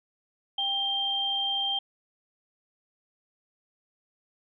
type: tone pair together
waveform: sine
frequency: 792 / 3168 Hz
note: G5 / G7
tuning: +18 / +18 cents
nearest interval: 2 octaves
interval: 2400 cents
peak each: -34 / -26 dBFS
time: 0.58-1.79 s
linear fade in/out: 5 ms
effects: none